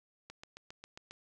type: click train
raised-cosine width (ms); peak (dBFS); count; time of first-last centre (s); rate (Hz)
0.2; -30; 7; 0.3-1.11; 7.41
effects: none